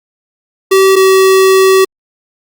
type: tone pair in turn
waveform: square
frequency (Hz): 384.3 / 381.4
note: G4 / G4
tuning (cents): -34 / -47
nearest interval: unison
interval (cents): 13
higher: first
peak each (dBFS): -5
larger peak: neither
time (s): 0.71-0.96 / 0.96-1.85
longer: second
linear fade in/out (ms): 10
effects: Opus 48 kbps